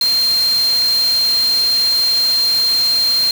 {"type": "tone in noise", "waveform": "sine", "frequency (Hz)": 4186, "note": "C8", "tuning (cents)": 0, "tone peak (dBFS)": -12, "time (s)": [0.01, 3.31], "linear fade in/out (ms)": 2, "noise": "white", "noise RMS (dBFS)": -26, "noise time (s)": [0.01, 3.31], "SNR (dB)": 11, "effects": []}